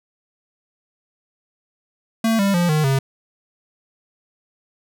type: tone with pitch steps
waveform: square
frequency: 224.9 / 198.06 / 174.43 / 153.61 / 135.28 Hz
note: A3 / G3 / F3 / D#3 / C#3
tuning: +38 / +18 / -2 / -22 / -42 cents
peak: -16 dBFS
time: 2.24-2.99 s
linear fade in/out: 5 ms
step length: 150 ms
effects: none